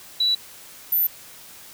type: tone pair in turn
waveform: sine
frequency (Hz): 3938 / 14033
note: B7 / A9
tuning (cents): -6 / -6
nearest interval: octave + minor seventh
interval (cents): 2200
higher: second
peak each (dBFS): -17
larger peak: neither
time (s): 0.2-0.35 / 0.92-1.07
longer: neither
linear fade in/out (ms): 5
effects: white hiss -44 dBFS RMS until 1.73 s